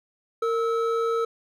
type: tone pair together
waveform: triangle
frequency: 459.6 / 1300 Hz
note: A#4 / E6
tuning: -25 / -24 cents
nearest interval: octave + tritone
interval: 1801 cents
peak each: -21 / -26 dBFS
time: 0.42-1.25 s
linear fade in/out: 5 ms
effects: none